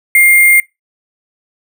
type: tone with sample-and-hold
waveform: sine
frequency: 2117 Hz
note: C7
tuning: 20 cents sharp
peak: -4 dBFS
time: 0.15-0.6 s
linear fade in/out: 2 ms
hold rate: 11025 Hz
effects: noise-tail reverb RT60 0.2 s tail -22 dB re dry